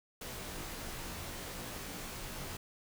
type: noise with comb filter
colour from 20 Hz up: pink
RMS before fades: -43 dBFS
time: 0.21-2.57 s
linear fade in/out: 5 ms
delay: 19 ms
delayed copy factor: -1
effects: none